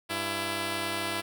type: tone pair together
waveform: 5% pulse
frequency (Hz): 99.5 / 334.7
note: G2 / E4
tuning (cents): +26 / +26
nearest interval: octave + major sixth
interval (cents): 2100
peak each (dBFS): -25 / -19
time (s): 0.09-1.22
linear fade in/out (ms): 20
effects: none